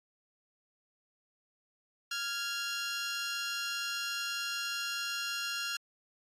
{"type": "tone pair together", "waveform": "15% pulse", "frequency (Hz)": [1391.7, 1661], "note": ["F6", "G#6"], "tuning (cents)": [-6, 0], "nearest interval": "minor third", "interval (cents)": 306, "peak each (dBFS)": [-28, -33], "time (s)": [2.11, 5.77], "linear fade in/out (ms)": 5, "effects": ["low-pass 11000 Hz 12 dB/octave", "AAC 48 kbps"]}